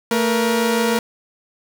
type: tone pair together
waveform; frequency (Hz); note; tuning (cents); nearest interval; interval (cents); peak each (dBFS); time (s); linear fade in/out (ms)
sawtooth; 224.7 / 475.8; A3 / A#4; +37 / +35; octave + minor second; 1298; -15; 0.11-0.99; 2
effects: none